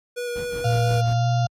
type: tone with vibrato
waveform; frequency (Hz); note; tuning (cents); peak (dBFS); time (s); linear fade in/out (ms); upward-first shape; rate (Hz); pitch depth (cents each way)
square; 483.8; B4; -36; -27; 0.16-1.02; 20; square; 4.4; 11
type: noise with tremolo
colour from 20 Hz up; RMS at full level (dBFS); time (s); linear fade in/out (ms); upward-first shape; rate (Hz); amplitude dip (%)
brown; -31; 0.35-1.14; 10; sine; 5.6; 80
type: tone with pitch glide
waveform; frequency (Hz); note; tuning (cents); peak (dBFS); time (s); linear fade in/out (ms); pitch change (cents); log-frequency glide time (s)
sine; 116.54 to 121.42; A#2 to B2; 0 to -29; -18; 0.64-1.47; 20; +71; 1.11-1.27
type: harmonic tone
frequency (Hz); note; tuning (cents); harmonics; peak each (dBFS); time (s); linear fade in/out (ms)
698.5; F5; 0; 1 / 2 / 4 / 5 / 6 / 7 / 8 / 9; -25 / -37 / -43 / -42 / -43 / -45 / -44 / -46; 0.64-1.47; 5
effects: high-pass 60 Hz 12 dB/octave + resampled to 32000 Hz